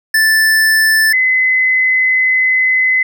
square / sine tone pair in turn, 1760 / 2033 Hz, A6 / B6, 0 / +50 cents, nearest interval major second, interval 250 cents, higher second, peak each -9 dBFS, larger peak neither, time 0.14-1.13 / 1.13-3.03 s, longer second, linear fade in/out 5 ms, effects none

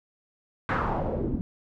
pink noise with low-pass filter sweep, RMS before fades -28 dBFS, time 0.69-1.41 s, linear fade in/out 0 ms, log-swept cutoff 1700 to 230 Hz, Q 2.6, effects none

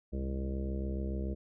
harmonic tone with a mistuned harmonic, 67 Hz, C2, 42 cents sharp, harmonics 1 / 2 / 3 / 4 / 5 / 6 / 7 / 8 / 9, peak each -34 / -46 / -39 / -52 / -43 / -48 / -47 / -55 / -49 dBFS, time 0.12-1.35 s, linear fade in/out 20 ms, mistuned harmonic 2, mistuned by -59 cents, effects none

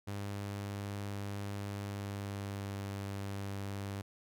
sawtooth tone with pitch glide, 100.8 to 99.24 Hz, G2 to G2, +49 to +22 cents, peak -34 dBFS, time 0.07-4.02 s, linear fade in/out 10 ms, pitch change -27 cents, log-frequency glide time 1.85-2.88 s, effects none

